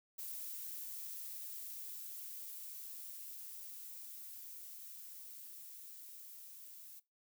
violet noise with level ramp, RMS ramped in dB -45 to -54 dBFS, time 0.18-7 s, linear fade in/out 10 ms, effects noise-tail reverb RT60 0.2 s tail -19 dB re dry

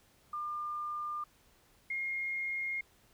sine tone pair in turn, 1200 / 2138 Hz, D6 / C7, +37 / +37 cents, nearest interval minor seventh, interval 1000 cents, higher second, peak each -35 / -33 dBFS, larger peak second, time 0.33-1.24 / 1.9-2.81 s, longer neither, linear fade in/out 5 ms, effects pink hiss -66 dBFS RMS until 3.13 s

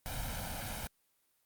pink noise with comb filter, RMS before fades -39 dBFS, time 0.06-0.87 s, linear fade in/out 0 ms, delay 1.3 ms, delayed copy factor +0.9, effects white hiss -75 dBFS RMS until 1.45 s + Opus 32 kbps

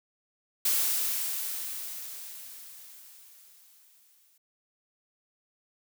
blue noise with exponential decay, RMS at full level -25 dBFS, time 0.65-4.38 s, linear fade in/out 5 ms, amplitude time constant 810 ms, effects none

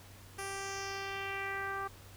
10% pulse tone with low-pass filter sweep, 392 Hz, G4, in tune, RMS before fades -39 dBFS, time 0.38-1.88 s, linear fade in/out 10 ms, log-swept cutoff 11000 to 1200 Hz, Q 2.4, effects added 96 Hz sine -54 dBFS peak until 2.16 s + pink hiss -56 dBFS RMS until 2.16 s

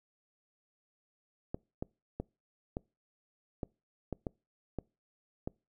clicks, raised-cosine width 2 ms, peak -22 dBFS, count 9, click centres 1.545 / 1.825 / 2.2 / 2.769 / 3.632 / 4.127 / 4.268 / 4.787 / 5.475 s, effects noise-tail reverb RT60 0.3 s tail -26 dB re dry

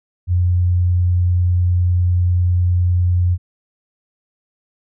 sine tone, 89 Hz, F2, 33 cents sharp, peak -12 dBFS, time 0.27-3.38 s, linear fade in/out 50 ms, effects none

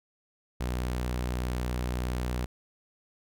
sawtooth tone, 61.6 Hz, B1, 4 cents flat, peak -25 dBFS, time 0.6-2.46 s, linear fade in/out 10 ms, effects none

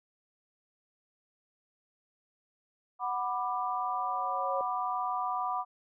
sine chord, B minor, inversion second, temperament just, 740.8 / 987.8 / 1185.3 Hz, F#5 / B5 / D6, +2 / 0 / +16 cents, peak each -34 dBFS, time 2.99-5.65 s, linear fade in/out 50 ms
sine tone with exponential growth, 548 Hz, C#5, 20 cents flat, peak -30 dBFS, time 3.5-4.61 s, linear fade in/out 1 ms, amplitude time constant 240 ms
effects none

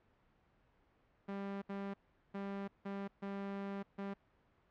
sawtooth tone bursts at uneven times, 198 Hz, G3, 18 cents sharp, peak -36 dBFS, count 6, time 1.28-1.62 / 1.69-1.94 / 2.34-2.68 / 2.85-3.08 / 3.22-3.83 / 3.98-4.14 s, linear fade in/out 10 ms, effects pink hiss -72 dBFS RMS until 4.7 s + low-pass 2000 Hz 12 dB/octave

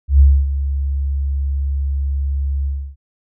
sine tone with ADSR envelope, 69.3 Hz, C#2, in tune, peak -4 dBFS, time 0.08-2.96 s, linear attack 120 ms, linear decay 260 ms, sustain -12 dB, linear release 300 ms, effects none

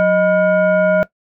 sine tone with frequency modulation, 622.3 Hz, D#5, in tune, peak -10 dBFS, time 0-1.03 s, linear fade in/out 0 ms, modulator 805 Hz, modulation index 0.83, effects noise-tail reverb RT60 0.1 s tail -17 dB re dry

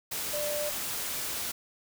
sine tone in noise, 592 Hz, D5, 14 cents sharp, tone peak -31 dBFS, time 0.33-0.7 s, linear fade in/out 10 ms, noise white, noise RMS -34 dBFS, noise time 0.11-1.52 s, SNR 0 dB, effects none

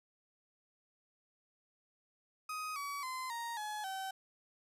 35% pulse tone with pitch steps, 1254 / 1136.7 / 1030.4 / 934 / 846.7 / 767.5 Hz, D#6 / C#6 / C6 / A#5 / G#5 / G5, +13 / +43 / -27 / +3 / +33 / -37 cents, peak -37 dBFS, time 2.49-4.11 s, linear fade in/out 5 ms, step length 270 ms, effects resampled to 32000 Hz

